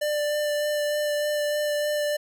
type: tone with vibrato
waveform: square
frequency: 593 Hz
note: D5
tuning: 17 cents sharp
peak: -24 dBFS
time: 0.01-2.17 s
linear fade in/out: 10 ms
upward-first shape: sine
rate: 3.3 Hz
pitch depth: 11 cents each way
effects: none